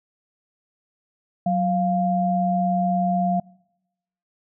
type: tone pair together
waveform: sine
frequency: 185.01 / 698.5 Hz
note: F#3 / F5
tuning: 0 / 0 cents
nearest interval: octave + major seventh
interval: 2300 cents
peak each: -21 dBFS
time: 1.46-3.4 s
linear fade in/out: 5 ms
effects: noise-tail reverb RT60 0.9 s tail -26 dB re dry